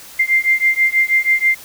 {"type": "beating tone pair", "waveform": "sine", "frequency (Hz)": [2093, 2099.2], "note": ["C7", "C7"], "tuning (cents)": [0, 5], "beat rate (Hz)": 6.2, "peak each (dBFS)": -15, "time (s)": [0.19, 1.55], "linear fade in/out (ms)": 10, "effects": ["white hiss -38 dBFS RMS until 1.64 s"]}